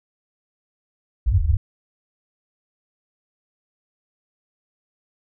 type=low-pass noise; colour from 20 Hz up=white; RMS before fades=-18 dBFS; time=1.26-1.57 s; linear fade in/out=5 ms; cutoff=100 Hz; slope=96 dB/octave; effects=none